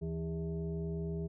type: tone with frequency modulation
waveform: sine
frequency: 164.81 Hz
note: E3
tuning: in tune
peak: -34 dBFS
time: 0.01-1.28 s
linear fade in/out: 20 ms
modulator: 241 Hz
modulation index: 0.99
effects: none